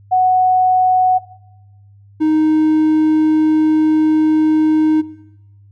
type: tone pair in turn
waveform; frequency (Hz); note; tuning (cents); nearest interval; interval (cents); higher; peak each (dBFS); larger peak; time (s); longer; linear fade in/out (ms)
sine / triangle; 740 / 311.1; F#5 / D#4; 0 / 0; octave + minor third; 1500; first; -9; neither; 0.11-1.19 / 2.2-5.02; second; 20
effects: noise-tail reverb RT60 1.0 s tail -18 dB re dry + added 100 Hz sine -42 dBFS peak until 5.71 s